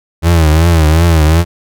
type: tone with vibrato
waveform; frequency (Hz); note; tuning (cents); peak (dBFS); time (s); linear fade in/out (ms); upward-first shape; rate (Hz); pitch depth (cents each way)
35% pulse; 81; E2; -30; -4; 0.22-1.45; 50; triangle; 2.7; 120
effects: none